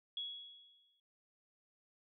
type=tone with exponential decay; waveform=sine; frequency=3348 Hz; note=G#7; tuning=13 cents sharp; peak=-37 dBFS; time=0.17-1 s; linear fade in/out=2 ms; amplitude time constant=180 ms; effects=none